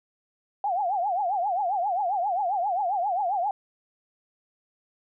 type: tone with vibrato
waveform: sine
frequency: 760 Hz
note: F#5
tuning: 46 cents sharp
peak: -23 dBFS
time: 0.64-3.51 s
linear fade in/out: 2 ms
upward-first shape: triangle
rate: 7.5 Hz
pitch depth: 220 cents each way
effects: none